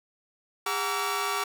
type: tone cluster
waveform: sawtooth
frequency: 406.3 / 739 / 933 / 1145 / 1351 Hz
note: G#4 / F#5 / A#5 / D6 / E6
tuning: -38 / -2 / +1 / -44 / +42 cents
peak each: -31 / -32 / -31 / -27 / -30 dBFS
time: 0.66-1.44 s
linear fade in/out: 5 ms
effects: none